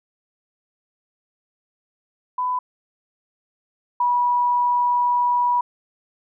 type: tone pair in turn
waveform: sine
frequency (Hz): 1000 / 973.8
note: B5 / B5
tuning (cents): +21 / -25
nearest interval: unison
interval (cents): 46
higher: first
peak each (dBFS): -20 / -16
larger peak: second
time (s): 2.38-2.59 / 4-5.61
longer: second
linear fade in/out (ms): 5
effects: none